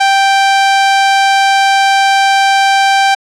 sawtooth tone, 784 Hz, G5, in tune, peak -3 dBFS, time 0-3.15 s, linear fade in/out 10 ms, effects low-pass 6000 Hz 12 dB/octave

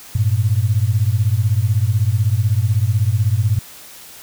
sine beating tone pair, 98.8 / 114.8 Hz, G2 / A#2, +14 / -26 cents, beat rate 16 Hz, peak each -16 dBFS, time 0.15-3.59 s, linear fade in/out 5 ms, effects white hiss -39 dBFS RMS until 4.22 s

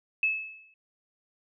sine tone with exponential decay, 2600 Hz, E7, 24 cents flat, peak -20 dBFS, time 0.23-0.74 s, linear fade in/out 2 ms, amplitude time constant 110 ms, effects none

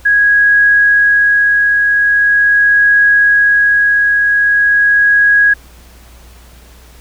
sine tone with tremolo, 1656 Hz, G#6, 5 cents flat, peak -5 dBFS, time 0.05-5.54 s, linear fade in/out 10 ms, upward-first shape triangle, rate 0.42 Hz, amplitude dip 30%, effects added 60 Hz sine -38 dBFS peak until 7 s + pink hiss -43 dBFS RMS until 7 s

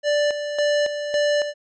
square tone with tremolo, 587.3 Hz, D5, in tune, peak -18 dBFS, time 0.03-1.54 s, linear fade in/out 50 ms, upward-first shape square, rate 1.8 Hz, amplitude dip 60%, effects resampled to 16000 Hz

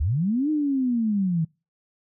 sine linear two-way sweep, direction up then down, 61 to 311.1 to 155.6 Hz, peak -20 dBFS, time 0-1.45 s, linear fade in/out 10 ms, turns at 0.5 s, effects noise-tail reverb RT60 0.3 s tail -25 dB re dry

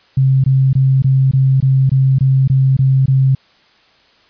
sine tone bursts, 133.3 Hz, C3, 33 cents sharp, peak -8 dBFS, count 11, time 0.17-3.35 s, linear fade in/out 5 ms, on 270 ms, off 21 ms, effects white hiss -51 dBFS RMS until 4.29 s + resampled to 11025 Hz

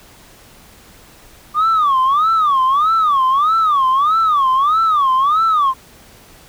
sine tone with vibrato, 1174.7 Hz, D6, in tune, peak -9 dBFS, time 1.54-5.74 s, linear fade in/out 50 ms, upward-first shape sine, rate 1.6 Hz, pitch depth 220 cents each way, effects tanh soft clip ceiling -9 dBFS + pink hiss -44 dBFS RMS until 6.48 s

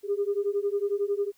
sine beating tone pair, 399 / 410 Hz, G4 / G#4, +31 / -22 cents, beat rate 11 Hz, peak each -27 dBFS, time 0.03-1.32 s, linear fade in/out 50 ms, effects tanh soft clip ceiling -17 dBFS + white hiss -65 dBFS RMS until 1.37 s

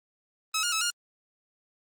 10% pulse tone with pitch steps, 1287 / 1422 / 1301 / 1418 Hz, E6 / F6 / E6 / F6, -42 / +31 / -23 / +26 cents, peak -17 dBFS, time 0.54-0.904 s, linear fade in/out 5 ms, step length 91 ms, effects Opus 24 kbps

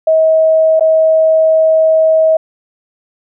sine tone with dropouts, 638 Hz, D#5, 43 cents sharp, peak -6 dBFS, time 0.07-2.37 s, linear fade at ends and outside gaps 5 ms, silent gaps 0.796-0.807 s, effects none

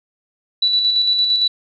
sine tone with tremolo, 3951 Hz, B7, in tune, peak -12 dBFS, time 0.62-1.48 s, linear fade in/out 5 ms, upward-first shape square, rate 8.8 Hz, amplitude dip 35%, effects none

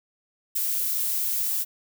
violet noise with ADSR envelope, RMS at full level -23 dBFS, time 0.55-1.65 s, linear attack 15 ms, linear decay 8 ms, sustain -3 dB, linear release 33 ms, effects none

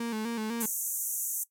35% pulse tone with vibrato, 225 Hz, A3, 39 cents sharp, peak -29 dBFS, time 0-0.66 s, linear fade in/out 5 ms, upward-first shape square, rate 4 Hz, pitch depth 63 cents each way
white band-pass noise, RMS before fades -33 dBFS, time 0.6-1.44 s, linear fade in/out 10 ms, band 6100 to 15000 Hz, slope 96 dB/octave
effects noise-tail reverb RT60 0.1 s tail -18 dB re dry

